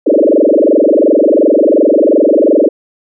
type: tone with frequency modulation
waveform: sine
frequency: 440 Hz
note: A4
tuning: in tune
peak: -5 dBFS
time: 0.06-2.69 s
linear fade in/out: 10 ms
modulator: 22.8 Hz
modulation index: 7
effects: none